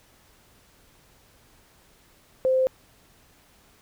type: tone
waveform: sine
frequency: 520 Hz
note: C5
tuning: 11 cents flat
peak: -18 dBFS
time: 2.45-2.67 s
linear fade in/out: 0 ms
effects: pink hiss -58 dBFS RMS until 3.81 s